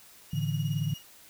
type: tone with tremolo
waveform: 35% pulse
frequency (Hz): 2871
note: F7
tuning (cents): +47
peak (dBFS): -39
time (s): 0.3-1.03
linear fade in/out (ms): 50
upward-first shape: triangle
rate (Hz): 17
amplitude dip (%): 80
type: chord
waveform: sine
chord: A suspended fourth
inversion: none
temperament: just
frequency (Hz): 110 / 146.67 / 165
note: A2 / D3 / E3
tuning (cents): 0 / -2 / +2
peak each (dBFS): -33 / -29 / -33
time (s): 0.33-0.94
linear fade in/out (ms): 5
effects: white hiss -54 dBFS RMS until 1.29 s